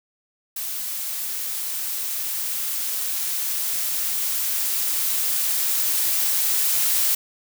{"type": "noise with level ramp", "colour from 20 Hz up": "blue", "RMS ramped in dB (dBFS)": [-29, -20], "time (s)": [0.56, 7.15], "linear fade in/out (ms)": 5, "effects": []}